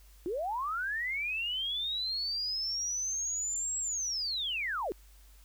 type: linear two-way sweep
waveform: sine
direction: up then down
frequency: 322.7 to 7700 to 322.7 Hz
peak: -31 dBFS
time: 0.26-4.92 s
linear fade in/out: 0 ms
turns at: 3.79 s
effects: added 50 Hz sine -54 dBFS peak until 5.44 s + white hiss -63 dBFS RMS until 5.44 s